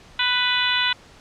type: harmonic tone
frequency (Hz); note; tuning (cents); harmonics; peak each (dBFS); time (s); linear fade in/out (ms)
495.4; B4; +5; 2 / 3 / 4 / 5 / 6 / 7 / 8; -28 / -25 / -27 / -27 / -25 / -24 / -28; 0.19-0.93; 5
effects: pink hiss -48 dBFS RMS until 1.2 s + low-pass 6000 Hz 12 dB/octave